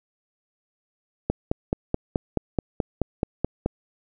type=click train; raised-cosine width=2 ms; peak=-8 dBFS; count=12; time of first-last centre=1.3-3.661 s; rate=4.66 Hz; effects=none